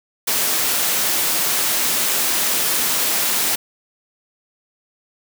white high-pass noise, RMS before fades -19 dBFS, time 0.27-3.56 s, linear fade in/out 10 ms, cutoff 170 Hz, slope 12 dB/octave, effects none

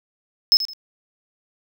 triangle tone with echo, 5190 Hz, E8, 28 cents flat, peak -9 dBFS, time 0.52-0.57 s, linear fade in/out 0 ms, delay 82 ms, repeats 2, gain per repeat -12 dB, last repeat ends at 0.734 s, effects none

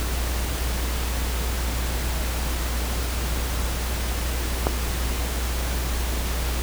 click, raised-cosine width 1 ms, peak -5 dBFS, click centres 4.669 s, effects added 60 Hz sine -24 dBFS peak until 6.62 s + pink hiss -30 dBFS RMS until 6.62 s

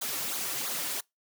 white noise with flanger, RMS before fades -33 dBFS, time 0.01-1.01 s, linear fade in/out 10 ms, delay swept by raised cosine 0.36 to 4.86 ms, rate 3 Hz, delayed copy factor -1, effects noise-tail reverb RT60 0.2 s tail -26 dB re dry + high-pass 150 Hz 12 dB/octave

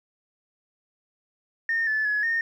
sine tone with pitch steps, 1827 / 1739 / 1694 / 1833 Hz, A#6 / A6 / G#6 / A#6, -35 / -21 / +34 / -30 cents, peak -21 dBFS, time 1.69-2.41 s, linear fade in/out 2 ms, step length 180 ms, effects tanh soft clip ceiling -17 dBFS + 10-bit

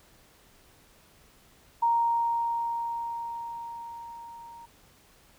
sine tone with level ramp, 932.3 Hz, A#5, in tune, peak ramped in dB -20 to -44 dBFS, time 1.82-4.66 s, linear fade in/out 10 ms, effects pink hiss -59 dBFS RMS until 5.38 s

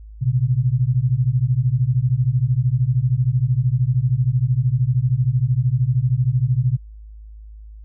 sine beating tone pair, 119.7 / 132.7 Hz, A#2 / C3, +46 / +25 cents, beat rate 13 Hz, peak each -18 dBFS, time 0.21-6.77 s, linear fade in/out 20 ms, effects added 53 Hz sine -36 dBFS peak until 7.84 s

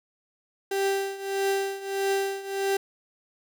35% pulse tone with tremolo, 392 Hz, G4, in tune, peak -20 dBFS, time 0.71-2.77 s, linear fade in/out 5 ms, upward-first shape triangle, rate 1.6 Hz, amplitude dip 85%, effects none

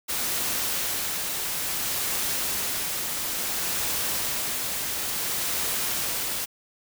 white noise with tremolo, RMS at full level -27 dBFS, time 0.08-6.46 s, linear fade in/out 20 ms, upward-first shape sine, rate 0.58 Hz, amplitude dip 25%, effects none

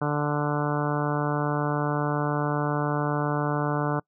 harmonic tone, 147.3 Hz, D3, 6 cents sharp, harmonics 1 / 2 / 3 / 4 / 5 / 6 / 7 / 8 / 9 / 10, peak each -27 / -30 / -32 / -33 / -34 / -35 / -35 / -36 / -37 / -37 dBFS, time 0.01-4 s, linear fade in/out 10 ms, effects noise-tail reverb RT60 0.1 s tail -25 dB re dry

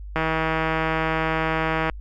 click train, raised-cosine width 0.5 ms, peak -8 dBFS, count 279, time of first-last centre 0.16-1.897 s, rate 160 Hz, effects added 50 Hz sine -33 dBFS peak until 2 s + Opus 48 kbps

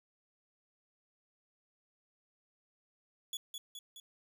sawtooth tone with echo, 3394 Hz, G#7, 37 cents sharp, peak -34 dBFS, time 3.33-3.37 s, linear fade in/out 2 ms, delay 210 ms, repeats 3, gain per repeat -4 dB, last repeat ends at 4 s, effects 12-bit

